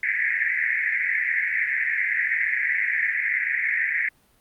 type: band-pass noise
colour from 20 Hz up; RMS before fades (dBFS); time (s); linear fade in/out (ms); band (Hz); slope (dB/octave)
white; -24; 0.03-4.09; 5; 1700 to 2200; 96
effects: pink hiss -61 dBFS RMS until 4.4 s + Opus 48 kbps